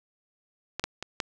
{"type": "clicks", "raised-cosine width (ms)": 0.2, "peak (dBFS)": [-13, -9, -17, -10], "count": 4, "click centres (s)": [0.796, 0.84, 1.026, 1.202], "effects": []}